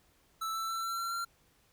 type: tone with pitch steps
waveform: square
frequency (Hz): 1318.5 / 1329.2 / 1340 / 1350.9 / 1361.8 / 1372.9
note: E6 / E6 / E6 / E6 / F6 / F6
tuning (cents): 0 / +14 / +28 / +42 / -44 / -30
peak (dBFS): -34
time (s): 0.41-1.25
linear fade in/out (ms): 10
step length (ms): 140
effects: pink hiss -68 dBFS RMS until 1.72 s